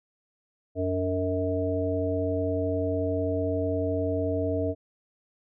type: harmonic tone with a mistuned harmonic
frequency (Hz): 91.6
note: F#2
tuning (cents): -17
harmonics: 1 / 3 / 5 / 7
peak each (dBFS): -30 / -30 / -30 / -30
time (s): 0.75-4.75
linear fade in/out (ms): 50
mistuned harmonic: 3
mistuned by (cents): +69
effects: none